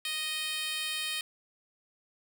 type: tone with high-pass filter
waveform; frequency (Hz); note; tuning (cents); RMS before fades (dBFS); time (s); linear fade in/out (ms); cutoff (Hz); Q
10% pulse; 622.3; D#5; 0; -34; 0.05-1.21; 2; 2800; 1
effects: none